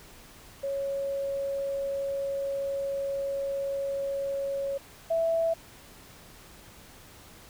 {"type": "tone pair in turn", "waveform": "sine", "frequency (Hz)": [553, 660.1], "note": ["C#5", "E5"], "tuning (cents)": [-4, 2], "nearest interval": "minor third", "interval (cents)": 306, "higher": "second", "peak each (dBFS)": [-28, -23], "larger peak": "second", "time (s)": [[0.63, 4.78], [5.1, 5.54]], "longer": "first", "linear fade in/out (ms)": 10, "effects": ["pink hiss -51 dBFS RMS until 7.49 s"]}